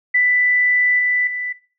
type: tone with level steps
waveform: sine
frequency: 1985 Hz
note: B6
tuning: 8 cents sharp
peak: -12 / -14 / -21 dBFS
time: 0.14-1.53 s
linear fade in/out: 10 ms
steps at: 0.99 / 1.27 s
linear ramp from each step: 2 ms
effects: noise-tail reverb RT60 0.4 s tail -19 dB re dry